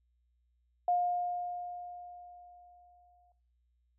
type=tone with exponential decay; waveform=sine; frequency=710 Hz; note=F5; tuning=28 cents sharp; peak=-25 dBFS; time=0.88-3.32 s; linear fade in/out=2 ms; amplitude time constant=530 ms; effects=noise-tail reverb RT60 0.5 s tail -18 dB re dry + added 60 Hz sine -70 dBFS peak until 3.98 s